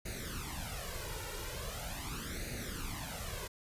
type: noise with flanger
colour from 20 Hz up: pink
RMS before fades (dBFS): -41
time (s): 0.05-3.48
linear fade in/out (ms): 10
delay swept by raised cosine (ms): 0.46 to 2.16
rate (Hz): 0.41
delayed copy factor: +0.8
effects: resampled to 32000 Hz